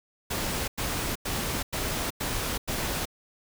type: noise bursts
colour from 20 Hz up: pink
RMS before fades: -30 dBFS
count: 6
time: 0.3-3.055 s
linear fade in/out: 10 ms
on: 380 ms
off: 95 ms
effects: none